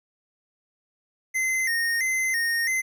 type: tone with vibrato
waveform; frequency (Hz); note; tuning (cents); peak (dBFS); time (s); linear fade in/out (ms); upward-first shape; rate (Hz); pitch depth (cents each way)
square; 1952; B6; -21; -23; 1.34-2.82; 20; square; 1.5; 93
effects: none